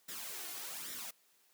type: noise with flanger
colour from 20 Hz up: white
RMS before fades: -44 dBFS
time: 0.08-1.11 s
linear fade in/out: 10 ms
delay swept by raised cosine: 0.54 to 2.84 ms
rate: 1.2 Hz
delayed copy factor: +0.65
effects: white hiss -70 dBFS RMS until 1.53 s + high-pass 200 Hz 12 dB/octave